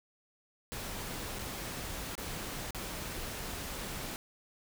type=noise with dropouts; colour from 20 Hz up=pink; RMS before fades=-40 dBFS; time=0.72-4.16 s; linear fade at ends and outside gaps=0 ms; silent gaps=1.387-1.392 / 2.153-2.179 / 2.707-2.747 s; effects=none